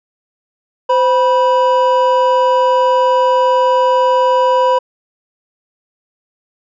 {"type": "tone pair together", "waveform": "triangle", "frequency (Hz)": [517, 978.7], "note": ["C5", "B5"], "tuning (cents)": [-21, -16], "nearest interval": "major seventh", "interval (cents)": 1105, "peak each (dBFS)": -10, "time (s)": [0.89, 4.79], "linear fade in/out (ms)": 10, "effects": ["resampled to 16000 Hz"]}